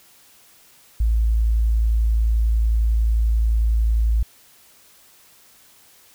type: tone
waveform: sine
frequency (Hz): 55.6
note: A1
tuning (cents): +19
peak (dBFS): -15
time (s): 1-4.23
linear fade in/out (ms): 5
effects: white hiss -52 dBFS RMS until 6.14 s